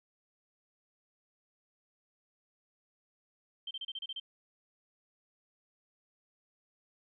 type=tone bursts; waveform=sine; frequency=3136 Hz; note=G7; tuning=in tune; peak=-37 dBFS; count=8; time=3.67-4.199 s; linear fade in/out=5 ms; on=39 ms; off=31 ms; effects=none